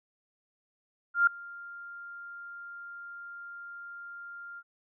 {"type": "tone with ADSR envelope", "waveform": "sine", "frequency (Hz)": 1396.9, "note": "F6", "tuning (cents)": 0, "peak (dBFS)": -17, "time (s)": [1.14, 4.63], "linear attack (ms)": 130, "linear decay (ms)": 4, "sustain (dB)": -24, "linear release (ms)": 48, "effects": []}